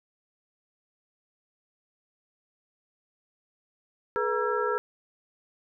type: tone cluster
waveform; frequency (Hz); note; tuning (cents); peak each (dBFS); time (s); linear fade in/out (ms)
sine; 423.2 / 487.3 / 947 / 1344 / 1642; G#4 / B4 / A#5 / E6 / G#6; +33 / -23 / +27 / +33 / -20; -29 / -30 / -33 / -30 / -36; 4.16-4.78; 0
effects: none